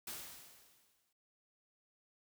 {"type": "noise with exponential decay", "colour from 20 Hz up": "white", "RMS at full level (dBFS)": -43, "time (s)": [0.07, 1.13], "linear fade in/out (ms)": 5, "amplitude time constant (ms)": 230, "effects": []}